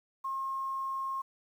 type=tone with quantisation; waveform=sine; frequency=1073 Hz; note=C6; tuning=43 cents sharp; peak=-32 dBFS; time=0.24-1.22 s; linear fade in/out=10 ms; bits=10; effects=none